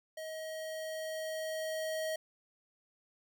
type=tone with level ramp; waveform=square; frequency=633 Hz; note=D#5; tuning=30 cents sharp; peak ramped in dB=-41 to -34 dBFS; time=0.17-2.16 s; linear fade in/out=5 ms; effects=none